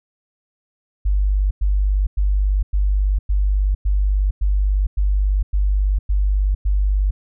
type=tone bursts; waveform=sine; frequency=49.34 Hz; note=G1; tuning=12 cents sharp; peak=-14 dBFS; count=11; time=1.05-7.11 s; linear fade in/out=10 ms; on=460 ms; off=100 ms; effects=none